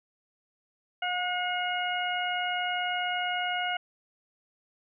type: harmonic tone with a mistuned harmonic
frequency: 719 Hz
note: F#5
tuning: 50 cents flat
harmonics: 1 / 2 / 3 / 4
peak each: -31 / -33 / -35 / -34 dBFS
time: 1.02-3.77 s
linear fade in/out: 5 ms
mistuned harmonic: 2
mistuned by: +17 cents
effects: none